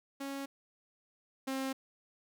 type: tone pair in turn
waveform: sawtooth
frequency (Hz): 275.6 / 266.5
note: C#4 / C4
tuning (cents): -10 / +32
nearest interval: minor second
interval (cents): 58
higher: first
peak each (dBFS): -34 / -30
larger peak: second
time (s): 0.2-0.46 / 1.47-1.73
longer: neither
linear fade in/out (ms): 10
effects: none